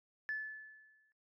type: tone with exponential decay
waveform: sine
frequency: 1735 Hz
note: A6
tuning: 25 cents flat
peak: -33 dBFS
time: 0.29-1.12 s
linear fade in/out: 0 ms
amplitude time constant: 180 ms
effects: noise-tail reverb RT60 0.1 s tail -18 dB re dry + tanh soft clip ceiling -30 dBFS